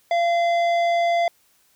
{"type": "tone with tanh clipping", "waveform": "sine", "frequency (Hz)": 686, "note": "F5", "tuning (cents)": -31, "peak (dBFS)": -19, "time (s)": [0.11, 1.28], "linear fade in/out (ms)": 2, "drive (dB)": 12, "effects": ["white hiss -61 dBFS RMS until 1.75 s"]}